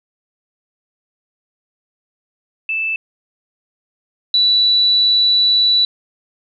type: tone pair in turn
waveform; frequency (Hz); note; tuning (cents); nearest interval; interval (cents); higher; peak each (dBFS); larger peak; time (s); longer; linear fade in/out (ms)
sine; 2637 / 3951; E7 / B7; 0 / 0; perfect fifth; 700; second; -17 / -10; second; 2.69-2.96 / 4.34-5.85; second; 2
effects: none